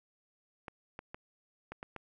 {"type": "clicks", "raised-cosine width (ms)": 0.5, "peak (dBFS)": -27, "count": 6, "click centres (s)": [0.682, 0.991, 1.145, 1.72, 1.829, 1.963], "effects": []}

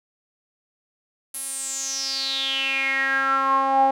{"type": "tone with band-pass filter sweep", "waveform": "sawtooth", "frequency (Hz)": 270, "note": "C#4", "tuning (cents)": -45, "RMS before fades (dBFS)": -23, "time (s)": [1.34, 3.91], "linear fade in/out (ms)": 5, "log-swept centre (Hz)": [11000, 730], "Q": 8.1, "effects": []}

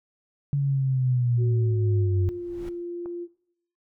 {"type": "linear sweep", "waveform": "sine", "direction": "down", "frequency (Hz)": [142.8, 92.5], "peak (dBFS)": -20, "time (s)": [0.53, 2.29], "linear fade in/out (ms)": 0}
{"type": "tone with pitch glide", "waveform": "sine", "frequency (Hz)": [370, 347.2], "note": ["F#4", "F4"], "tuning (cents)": [0, -10], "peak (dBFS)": -30, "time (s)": [1.37, 3.28], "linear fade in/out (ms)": 50, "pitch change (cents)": -110, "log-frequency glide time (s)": [1.64, 2.53]}
{"type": "noise with exponential growth", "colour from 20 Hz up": "brown", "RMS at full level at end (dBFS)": -35, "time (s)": [2.23, 2.69], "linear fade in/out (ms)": 1, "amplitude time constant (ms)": 98}
{"type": "click", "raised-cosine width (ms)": 1, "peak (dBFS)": -29, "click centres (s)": 3.059}
{"effects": ["noise-tail reverb RT60 0.7 s tail -17 dB re dry"]}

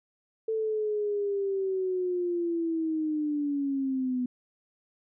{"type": "linear sweep", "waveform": "sine", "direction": "down", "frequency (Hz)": [445.3, 246.9], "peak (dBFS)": -26, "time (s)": [0.48, 4.26], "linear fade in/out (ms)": 5, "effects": []}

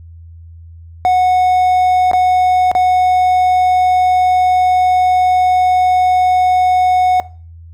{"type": "tone with dropouts", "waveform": "triangle", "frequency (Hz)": 734, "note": "F#5", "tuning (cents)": -14, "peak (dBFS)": -6, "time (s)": [1.05, 7.2], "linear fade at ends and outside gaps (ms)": 0, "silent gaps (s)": [[2.114, 2.133], [2.715, 2.751]], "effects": ["noise-tail reverb RT60 0.4 s tail -20 dB re dry", "added 83 Hz sine -33 dBFS peak until 7.73 s"]}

